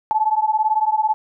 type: beating tone pair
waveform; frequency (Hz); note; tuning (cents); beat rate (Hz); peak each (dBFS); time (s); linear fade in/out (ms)
sine; 858 / 876; A5 / A5; -44 / -8; 18; -18 / -19; 0.11-1.14; 0
effects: none